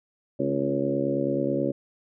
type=harmonic tone with a mistuned harmonic; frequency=69.3 Hz; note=C#2; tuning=in tune; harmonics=2 / 3 / 4 / 5 / 6 / 7 / 8; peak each=-33 / -33 / -28 / -29 / -35 / -33 / -29 dBFS; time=0.39-1.72 s; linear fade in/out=10 ms; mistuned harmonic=3; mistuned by=+39 cents; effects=none